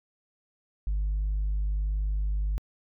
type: tone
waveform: sine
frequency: 50.7 Hz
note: G#1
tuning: 41 cents flat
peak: -23 dBFS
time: 0.87-2.58 s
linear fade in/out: 0 ms
effects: tanh soft clip ceiling -23 dBFS